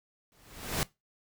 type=noise with exponential growth; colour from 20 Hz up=pink; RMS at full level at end=-27 dBFS; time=0.32-0.83 s; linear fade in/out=0 ms; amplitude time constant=110 ms; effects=noise-tail reverb RT60 0.2 s tail -20 dB re dry